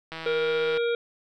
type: click train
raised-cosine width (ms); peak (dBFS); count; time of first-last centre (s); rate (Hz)
0.3; -20; 107; 0.12-0.774; 162
type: harmonic tone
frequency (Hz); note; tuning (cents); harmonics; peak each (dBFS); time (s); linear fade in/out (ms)
470.4; A#4; +16; 1 / 3 / 5 / 7 / 8; -23 / -33 / -37 / -40 / -41; 0.26-0.95; 2
effects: none